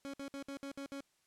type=tone bursts; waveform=30% pulse; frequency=277.2 Hz; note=C#4; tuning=in tune; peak=-39 dBFS; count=7; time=0.05-1.006 s; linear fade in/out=0 ms; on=86 ms; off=59 ms; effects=white hiss -75 dBFS RMS until 1.26 s + low-pass 10000 Hz 12 dB/octave